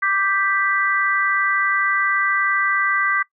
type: chord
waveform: sine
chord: G major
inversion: second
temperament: equal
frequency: 1174.7 / 1568 / 1975.5 Hz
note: D6 / G6 / B6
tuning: 0 / 0 / 0 cents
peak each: -21 dBFS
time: 0.02-3.23 s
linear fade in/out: 10 ms
effects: noise-tail reverb RT60 0.1 s tail -20 dB re dry